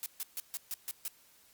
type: noise bursts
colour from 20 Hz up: blue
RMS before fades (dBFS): -37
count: 7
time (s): 0.03-1.08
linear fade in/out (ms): 0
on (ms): 30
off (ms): 140
effects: white hiss -63 dBFS RMS until 1.53 s + Opus 48 kbps